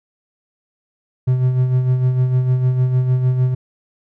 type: tone with tremolo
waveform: triangle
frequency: 127.5 Hz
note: C3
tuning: 44 cents flat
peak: -9 dBFS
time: 1.27-3.55 s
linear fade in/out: 10 ms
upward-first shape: sine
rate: 6.6 Hz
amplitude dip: 50%
effects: none